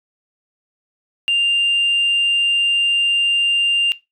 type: tone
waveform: sine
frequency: 2794 Hz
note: F7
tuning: in tune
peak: -12 dBFS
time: 1.28-3.92 s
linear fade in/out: 0 ms
effects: noise-tail reverb RT60 0.2 s tail -18 dB re dry + tanh soft clip ceiling -11 dBFS